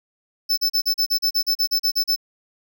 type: tone bursts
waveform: square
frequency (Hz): 5270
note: E8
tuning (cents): -1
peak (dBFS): -17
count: 14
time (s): 0.49-2.162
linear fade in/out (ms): 20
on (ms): 86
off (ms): 36
effects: none